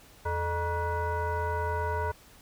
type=tone with frequency modulation; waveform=sine; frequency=435.1 Hz; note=A4; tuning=19 cents flat; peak=-27 dBFS; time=0.25-2.12 s; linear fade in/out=10 ms; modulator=520 Hz; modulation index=1.7; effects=pink hiss -55 dBFS RMS until 2.41 s